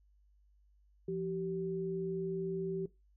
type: tone pair together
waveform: sine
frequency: 171.1 / 384.7 Hz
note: F3 / G4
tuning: -35 / -33 cents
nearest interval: octave + major second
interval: 1402 cents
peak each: -39 / -35 dBFS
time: 1.08-2.86 s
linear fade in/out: 5 ms
effects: noise-tail reverb RT60 0.2 s tail -18 dB re dry + added 50 Hz sine -64 dBFS peak until 3.16 s